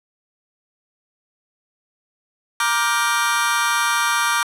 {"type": "chord", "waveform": "sawtooth", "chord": "G minor seventh", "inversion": "first", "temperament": "just", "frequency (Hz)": [940.8, 1176, 1411.2, 1568], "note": ["Bb5", "D6", "F6", "G6"], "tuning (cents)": [16, 2, 18, 0], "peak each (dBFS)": [-19, -17, -19, -21], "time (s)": [2.6, 4.43], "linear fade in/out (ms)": 2, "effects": ["low-pass 12000 Hz 12 dB/octave"]}